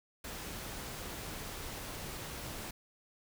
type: noise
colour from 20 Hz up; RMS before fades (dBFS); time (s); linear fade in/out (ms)
pink; -43; 0.24-2.71; 5
effects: none